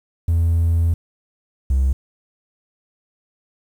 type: tone pair in turn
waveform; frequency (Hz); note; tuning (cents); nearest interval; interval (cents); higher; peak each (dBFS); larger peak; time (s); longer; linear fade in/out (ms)
triangle; 83.7 / 66.43; E2 / C2; +27 / +27; major third; 400; first; -11; neither; 0.28-0.94 / 1.7-1.93; first; 5
effects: tanh soft clip ceiling -9 dBFS + 8-bit